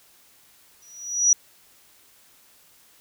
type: tone with exponential growth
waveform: sine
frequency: 5830 Hz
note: F#8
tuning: 26 cents flat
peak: -11 dBFS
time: 0.82-1.33 s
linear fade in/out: 2 ms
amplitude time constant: 110 ms
effects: white hiss -56 dBFS RMS until 3 s